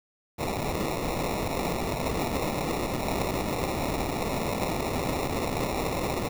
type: noise with sample-and-hold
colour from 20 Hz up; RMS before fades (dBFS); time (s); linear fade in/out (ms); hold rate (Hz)
violet; -29; 0.38-6.29; 20; 1575
effects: none